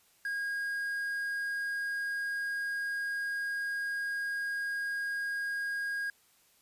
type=tone with quantisation; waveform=triangle; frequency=1632 Hz; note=G#6; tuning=31 cents flat; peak=-30 dBFS; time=0.25-6.1 s; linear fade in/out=2 ms; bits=9; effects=white hiss -66 dBFS RMS until 6.61 s + resampled to 32000 Hz